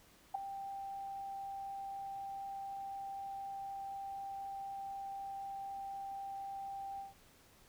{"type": "tone with ADSR envelope", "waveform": "sine", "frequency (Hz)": 787, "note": "G5", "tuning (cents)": 7, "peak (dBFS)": -29, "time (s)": [0.34, 7.14], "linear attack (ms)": 11, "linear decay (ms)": 5, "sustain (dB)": -12, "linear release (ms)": 150, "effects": ["pink hiss -64 dBFS RMS until 7.68 s"]}